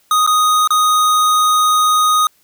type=tone with dropouts; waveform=square; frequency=1244.5 Hz; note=D#6; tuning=in tune; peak=-11 dBFS; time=0.11-2.27 s; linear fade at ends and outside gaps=2 ms; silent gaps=0.265-0.274 / 0.675-0.705 s; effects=white hiss -56 dBFS RMS until 2.43 s